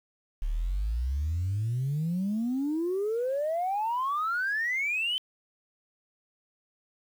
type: exponential sweep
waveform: sine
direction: up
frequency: 34.91 to 3104 Hz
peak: -25 dBFS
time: 0.42-5.18 s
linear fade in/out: 0 ms
effects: tanh soft clip ceiling -23 dBFS + 9-bit